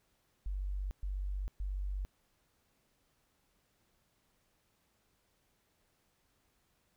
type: tone bursts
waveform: sine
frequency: 48.09 Hz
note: G1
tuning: 32 cents flat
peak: -34 dBFS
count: 3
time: 0.46-2.05 s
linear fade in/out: 0 ms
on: 450 ms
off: 120 ms
effects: pink hiss -75 dBFS RMS until 6.96 s